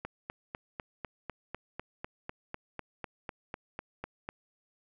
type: click train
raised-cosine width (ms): 0.5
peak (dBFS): -22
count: 18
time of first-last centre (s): 0.05-4.289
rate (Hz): 4.01
effects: none